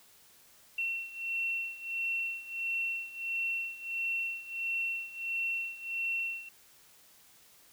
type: beating tone pair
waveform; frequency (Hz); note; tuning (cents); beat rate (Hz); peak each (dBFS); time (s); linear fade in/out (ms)
sine; 2713 / 2714.5; E7 / F7; +49 / -50; 1.5; -37 / -34; 0.78-6.49; 5
effects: white hiss -60 dBFS RMS until 7.72 s